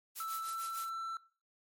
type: noise with tremolo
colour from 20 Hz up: blue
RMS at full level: -41 dBFS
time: 0.15-0.9 s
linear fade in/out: 20 ms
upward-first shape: triangle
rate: 6.6 Hz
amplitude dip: 85%
type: tone with pitch glide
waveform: triangle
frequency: 1320 to 1336.9 Hz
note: E6 to E6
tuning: +2 to +24 cents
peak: -35 dBFS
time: 0.2-1.17 s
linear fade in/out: 2 ms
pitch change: +22 cents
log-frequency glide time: 0.39-0.58 s
effects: noise-tail reverb RT60 0.4 s tail -19 dB re dry + MP3 64 kbps